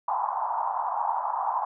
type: band-pass noise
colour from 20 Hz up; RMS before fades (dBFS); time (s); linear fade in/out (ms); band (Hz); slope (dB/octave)
white; -28; 0.08-1.65; 5; 790 to 1000; 48
effects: none